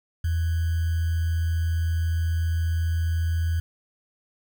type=tone with sample-and-hold; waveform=sine; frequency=82.7 Hz; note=E2; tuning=6 cents sharp; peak=-21 dBFS; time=0.24-3.6 s; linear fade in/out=5 ms; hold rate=1575 Hz; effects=none